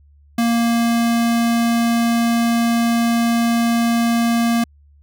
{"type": "tone", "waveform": "square", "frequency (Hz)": 233.1, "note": "A#3", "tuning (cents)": 0, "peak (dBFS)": -15, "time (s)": [0.38, 4.64], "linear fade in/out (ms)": 5, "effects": ["added 72 Hz sine -47 dBFS peak until 5.02 s"]}